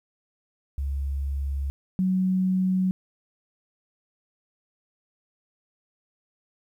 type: tone pair in turn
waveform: sine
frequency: 69.3 / 186.4 Hz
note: C#2 / F#3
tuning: 0 / +13 cents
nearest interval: octave + perfect fourth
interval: 1713 cents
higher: second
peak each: -25 / -20 dBFS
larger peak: second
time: 0.78-1.7 / 1.99-2.91 s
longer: neither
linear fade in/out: 0 ms
effects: 10-bit